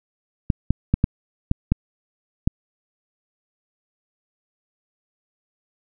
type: clicks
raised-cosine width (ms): 5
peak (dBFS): -4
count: 7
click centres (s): 0.502 / 0.706 / 0.94 / 1.041 / 1.514 / 1.72 / 2.475
effects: none